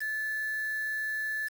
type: tone with quantisation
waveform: sine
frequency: 1737 Hz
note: A6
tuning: 23 cents flat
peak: -30 dBFS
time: 0-1.49 s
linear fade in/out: 20 ms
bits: 7
effects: none